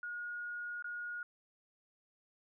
sine tone with dropouts, 1439 Hz, F#6, 49 cents flat, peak -39 dBFS, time 0.03-1.23 s, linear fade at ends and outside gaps 2 ms, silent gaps 0.824-0.843 s, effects none

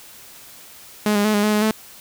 sawtooth tone with pitch steps, 210.4 / 204.5 / 214.1 / 205.7 / 212.4 / 210.5 / 217.7 Hz, G#3 / G#3 / A3 / G#3 / G#3 / G#3 / A3, +23 / -26 / -47 / -16 / +39 / +24 / -18 cents, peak -12 dBFS, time 1.06-1.711 s, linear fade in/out 2 ms, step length 93 ms, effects white hiss -43 dBFS RMS until 2 s

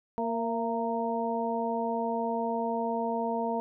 harmonic tone with a mistuned harmonic, 231.5 Hz, A#3, 12 cents flat, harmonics 1 / 2 / 3 / 4, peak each -33 / -33 / -33 / -33 dBFS, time 0.18-3.6 s, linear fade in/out 0 ms, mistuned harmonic 3, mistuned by -37 cents, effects none

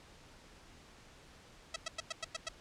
5% pulse tone bursts, 651 Hz, E5, 22 cents flat, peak -24 dBFS, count 7, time 1.74-2.487 s, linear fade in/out 5 ms, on 21 ms, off 100 ms, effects pink hiss -58 dBFS RMS until 2.6 s + low-pass 7000 Hz 12 dB/octave

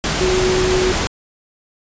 sine tone in noise, 370 Hz, F#4, in tune, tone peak -15 dBFS, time 0.21-0.92 s, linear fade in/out 0 ms, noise pink, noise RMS -19 dBFS, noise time 0.04-1.07 s, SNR +1 dB, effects resampled to 16000 Hz

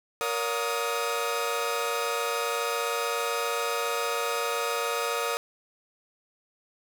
sawtooth tone cluster, 467.6 / 568 / 715 / 1252 Hz, A#4 / C#5 / F5 / D#6, +5 / +42 / +41 / +10 cents, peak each -27 / -30 / -33 / -27 dBFS, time 0.21-5.37 s, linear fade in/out 0 ms, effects none

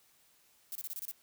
violet noise bursts, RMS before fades -40 dBFS, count 7, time 0.72-1.113 s, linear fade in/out 0 ms, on 33 ms, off 27 ms, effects white hiss -67 dBFS RMS until 1.22 s

